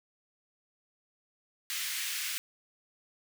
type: high-pass noise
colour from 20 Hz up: pink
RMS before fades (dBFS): -35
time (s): 1.7-2.38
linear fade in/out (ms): 0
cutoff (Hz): 1800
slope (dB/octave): 24
effects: none